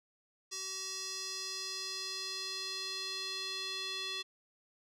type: tone with band-pass filter sweep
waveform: square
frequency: 380 Hz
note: F#4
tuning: 46 cents sharp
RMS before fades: -40 dBFS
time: 0.51-4.23 s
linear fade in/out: 20 ms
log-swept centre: 5700 to 3700 Hz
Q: 3.3
effects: none